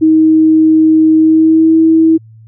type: tone with pitch glide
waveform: sine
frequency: 316.1 to 322.9 Hz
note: D#4 to E4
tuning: +27 to -36 cents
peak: -4 dBFS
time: 0.01-2.18 s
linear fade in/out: 20 ms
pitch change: +37 cents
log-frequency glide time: 1.17-1.76 s
effects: added 111 Hz sine -35 dBFS peak until 2.47 s